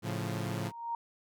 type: chord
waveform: sawtooth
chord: A augmented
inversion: none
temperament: equal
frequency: 110 / 138.59 / 174.61 Hz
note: A2 / C#3 / E#3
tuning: 0 / 0 / 0 cents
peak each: -32 / -35 / -34 dBFS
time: 0.02-0.72 s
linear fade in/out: 50 ms
type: tone with exponential growth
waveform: sine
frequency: 932.3 Hz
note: A#5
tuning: in tune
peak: -30 dBFS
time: 0.35-0.95 s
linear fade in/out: 2 ms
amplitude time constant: 130 ms
effects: none